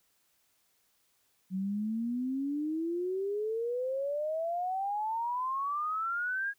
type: exponential sweep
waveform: sine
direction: up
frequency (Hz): 184.2 to 1654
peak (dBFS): -30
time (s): 1.5-6.54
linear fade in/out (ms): 50
effects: white hiss -72 dBFS RMS until 6.58 s